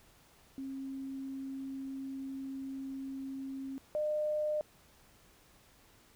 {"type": "tone pair in turn", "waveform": "sine", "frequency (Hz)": [269, 605.3], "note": ["C4", "D#5"], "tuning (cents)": [48, -48], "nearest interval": "octave + major second", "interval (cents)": 1404, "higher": "second", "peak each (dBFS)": [-38, -30], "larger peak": "second", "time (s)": [[0.58, 3.78], [3.95, 4.61]], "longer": "first", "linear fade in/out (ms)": 0, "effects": ["pink hiss -63 dBFS RMS until 6.15 s"]}